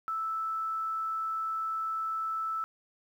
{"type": "tone with quantisation", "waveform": "sine", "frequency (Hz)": 1316, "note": "E6", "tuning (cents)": -3, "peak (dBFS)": -30, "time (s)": [0.08, 2.64], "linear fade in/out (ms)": 0, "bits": 10, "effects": []}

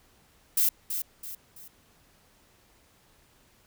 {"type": "noise with echo", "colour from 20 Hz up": "violet", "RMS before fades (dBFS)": -23, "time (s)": [0.57, 0.69], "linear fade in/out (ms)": 5, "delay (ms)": 330, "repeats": 3, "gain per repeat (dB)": -8, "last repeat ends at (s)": 1.68, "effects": ["pink hiss -62 dBFS RMS until 3.66 s"]}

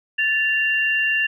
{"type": "tone pair together", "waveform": "sine", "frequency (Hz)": [1752, 2772], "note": ["A6", "F7"], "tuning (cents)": [-8, -14], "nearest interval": "minor sixth", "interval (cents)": 794, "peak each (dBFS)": -20, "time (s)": [0.18, 1.27], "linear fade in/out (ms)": 10, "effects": []}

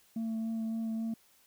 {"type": "tone with vibrato", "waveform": "sine", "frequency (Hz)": 224.3, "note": "A3", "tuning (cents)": 34, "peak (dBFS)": -29, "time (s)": [0.16, 1.14], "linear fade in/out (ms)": 5, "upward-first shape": "sine", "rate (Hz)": 3.6, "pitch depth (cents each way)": 13, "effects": ["tanh soft clip ceiling -31 dBFS", "white hiss -65 dBFS RMS until 1.46 s"]}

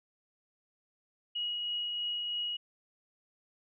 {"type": "tone with tremolo", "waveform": "sine", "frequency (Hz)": 2900, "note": "F#7", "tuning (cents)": -35, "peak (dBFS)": -31, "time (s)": [1.35, 2.57], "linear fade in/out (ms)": 10, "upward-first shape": "triangle", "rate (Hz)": 3.1, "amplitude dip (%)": 25, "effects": []}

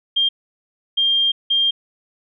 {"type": "tone bursts at uneven times", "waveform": "sine", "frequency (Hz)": 3200, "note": "G7", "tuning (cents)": 35, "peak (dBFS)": -14, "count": 3, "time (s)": [[0.16, 0.29], [0.97, 1.32], [1.5, 1.71]], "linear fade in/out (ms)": 10, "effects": []}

